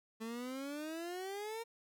30% pulse exponential sweep, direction up, 220 to 466.2 Hz, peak -38 dBFS, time 0.2-1.64 s, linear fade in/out 20 ms, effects none

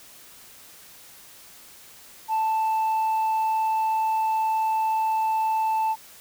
sine tone, 881 Hz, A5, 2 cents sharp, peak -18 dBFS, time 2.28-5.96 s, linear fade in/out 50 ms, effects tanh soft clip ceiling -20 dBFS + white hiss -48 dBFS RMS until 6.2 s

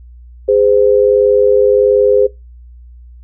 sine tone pair together, 410.7 / 512.1 Hz, G#4 / C5, -19 / -37 cents, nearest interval major third, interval 382 cents, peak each -10 dBFS, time 0.48-2.27 s, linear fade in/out 10 ms, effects noise-tail reverb RT60 0.2 s tail -20 dB re dry + added 60 Hz sine -34 dBFS peak until 3.23 s

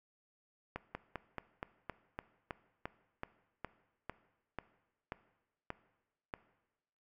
slowing click train, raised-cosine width 0.5 ms, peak -24 dBFS, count 16, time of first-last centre 0.76-6.339 s, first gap 190 ms, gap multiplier 1.09, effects noise-tail reverb RT60 1.0 s tail -17 dB re dry

